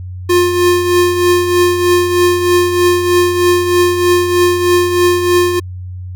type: tone with tremolo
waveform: square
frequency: 354.1 Hz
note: F4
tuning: 24 cents sharp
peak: -7 dBFS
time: 0.29-5.6 s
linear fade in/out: 10 ms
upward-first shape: triangle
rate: 3.2 Hz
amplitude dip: 60%
effects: added 91 Hz sine -23 dBFS peak until 6.15 s